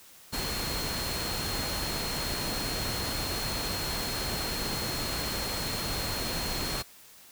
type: tone in noise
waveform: sine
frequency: 4251 Hz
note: C8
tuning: 27 cents sharp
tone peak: -36 dBFS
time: 0.32-6.83 s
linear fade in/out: 20 ms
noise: pink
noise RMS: -33 dBFS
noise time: 0.32-6.83 s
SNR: -6 dB
effects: white hiss -53 dBFS RMS until 7.31 s